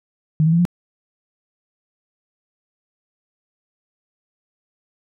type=tone with pitch steps; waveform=sine; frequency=155.56 / 161.98 / 168.66 / 175.62 Hz; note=D#3 / E3 / E3 / F3; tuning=0 / -30 / +40 / +10 cents; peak=-12 dBFS; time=0.4-0.652 s; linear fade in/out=0 ms; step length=63 ms; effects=none